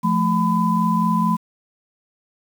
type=tone cluster; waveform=sine; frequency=174.2 / 218.6 / 1005 Hz; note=F3 / A3 / B5; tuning=-4 / -11 / +30 cents; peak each=-20 dBFS; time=0.03-1.37 s; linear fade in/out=20 ms; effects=7-bit